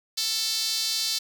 sawtooth tone with high-pass filter, 443.4 Hz, A4, 13 cents sharp, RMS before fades -27 dBFS, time 0.17-1.19 s, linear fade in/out 10 ms, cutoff 4400 Hz, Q 3.7, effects 8-bit

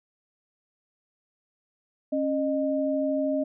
sine tone pair together, 273.4 / 613.8 Hz, C#4 / D#5, -24 / -24 cents, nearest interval octave + major second, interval 1400 cents, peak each -26 dBFS, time 2.12-3.44 s, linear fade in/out 10 ms, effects none

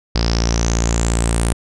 sawtooth tone with low-pass filter sweep, 57.3 Hz, A#1, 29 cents flat, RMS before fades -17 dBFS, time 0.15-1.53 s, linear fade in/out 5 ms, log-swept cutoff 4900 to 9300 Hz, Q 9.2, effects none

